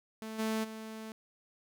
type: tone with level steps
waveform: sawtooth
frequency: 220 Hz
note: A3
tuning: in tune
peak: -36 / -27 / -38 dBFS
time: 0.22-1.12 s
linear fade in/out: 0 ms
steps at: 0.38 / 0.63 s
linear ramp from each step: 20 ms
effects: none